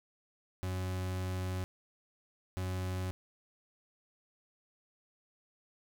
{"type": "tone bursts at uneven times", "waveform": "40% pulse", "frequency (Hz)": 92.5, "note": "F#2", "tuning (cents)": 0, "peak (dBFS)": -33, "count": 2, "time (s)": [[0.63, 1.64], [2.57, 3.11]], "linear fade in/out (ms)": 0, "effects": []}